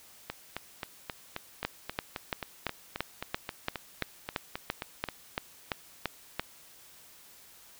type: two click trains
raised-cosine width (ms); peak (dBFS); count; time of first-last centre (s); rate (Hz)
0.3; -13 / -18; 15 / 19; 1.65-6.396 / 0.3-5.087; 2.95 / 3.76
effects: white hiss -55 dBFS RMS until 7.79 s